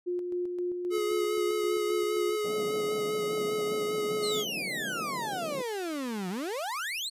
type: tone with tremolo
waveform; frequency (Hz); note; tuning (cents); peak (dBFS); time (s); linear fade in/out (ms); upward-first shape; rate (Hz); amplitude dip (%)
sine; 355.7; F4; +32; -28; 0.06-2.37; 20; square; 3.8; 35
type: tone with vibrato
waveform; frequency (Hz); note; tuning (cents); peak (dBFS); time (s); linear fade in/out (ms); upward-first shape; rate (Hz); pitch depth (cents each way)
square; 423; G#4; +32; -29; 0.9-4.45; 50; sine; 5; 19
type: band-pass noise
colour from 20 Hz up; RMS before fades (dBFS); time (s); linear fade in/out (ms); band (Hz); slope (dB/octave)
pink; -40; 2.44-5.62; 5; 150 to 690; 48
type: exponential two-way sweep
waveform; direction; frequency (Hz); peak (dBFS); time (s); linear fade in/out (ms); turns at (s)
35% pulse; down then up; 4435 to 175 to 4435; -30; 4.22-7.1; 20; 6.29
effects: resampled to 32000 Hz